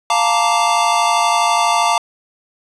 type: chord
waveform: square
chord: Bb major seventh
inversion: second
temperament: equal with one note detuned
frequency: 698.5 / 880 / 932.3 / 1167.9 Hz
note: F5 / A5 / Bb5 / D6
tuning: 0 / 0 / 0 / -10 cents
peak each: -19 dBFS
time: 0.1-1.98 s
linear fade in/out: 2 ms
effects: resampled to 22050 Hz + 7-bit